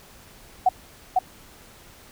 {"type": "tone with echo", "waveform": "sine", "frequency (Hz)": 743, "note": "F#5", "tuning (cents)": 7, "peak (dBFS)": -13, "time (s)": [0.66, 0.69], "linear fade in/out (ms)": 5, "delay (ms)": 500, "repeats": 1, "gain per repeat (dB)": -2, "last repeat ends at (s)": 1.19, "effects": ["pink hiss -49 dBFS RMS until 2.11 s"]}